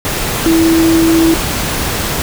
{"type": "tone in noise", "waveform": "sine", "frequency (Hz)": 327.6, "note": "E4", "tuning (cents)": -11, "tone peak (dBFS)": -7, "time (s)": [0.46, 1.34], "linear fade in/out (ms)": 0, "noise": "pink", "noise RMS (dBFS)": -17, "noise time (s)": [0.05, 2.22], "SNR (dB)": 7, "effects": []}